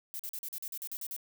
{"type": "noise bursts", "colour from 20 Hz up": "violet", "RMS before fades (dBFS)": -39, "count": 11, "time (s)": [0.14, 1.164], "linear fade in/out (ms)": 0, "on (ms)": 54, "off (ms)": 43, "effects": []}